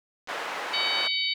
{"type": "clicks", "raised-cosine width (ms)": 0.2, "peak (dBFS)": -27, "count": 2, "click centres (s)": [0.274, 0.278]}
{"type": "band-pass noise", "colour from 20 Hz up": "white", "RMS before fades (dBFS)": -33, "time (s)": [0.28, 1.08], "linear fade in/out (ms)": 10, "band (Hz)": [510, 1700], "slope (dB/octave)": 12}
{"type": "harmonic tone", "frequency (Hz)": 755, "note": "F#5", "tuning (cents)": 35, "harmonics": [3, 4, 5, 6], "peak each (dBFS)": [-30, -30, -30, -30], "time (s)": [0.73, 1.34], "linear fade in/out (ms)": 10}
{"effects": []}